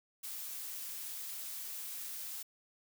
blue noise, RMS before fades -43 dBFS, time 0.23-2.43 s, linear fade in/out 10 ms, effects none

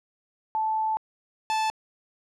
sine / 45% pulse tone pair in turn, 875 / 875 Hz, A5 / A5, -10 / -10 cents, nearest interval unison, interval 0 cents, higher neither, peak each -23 / -23 dBFS, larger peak neither, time 0.55-0.97 / 1.5-1.7 s, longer first, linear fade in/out 0 ms, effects low-pass 7000 Hz 12 dB/octave

